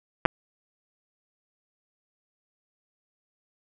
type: clicks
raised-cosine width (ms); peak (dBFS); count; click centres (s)
0.5; -4; 2; 0.253 / 0.259
effects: none